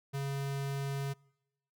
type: tone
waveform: square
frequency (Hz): 138.59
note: C#3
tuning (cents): 0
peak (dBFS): -34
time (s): 0.13-1.14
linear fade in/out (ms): 20
effects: noise-tail reverb RT60 0.9 s tail -26 dB re dry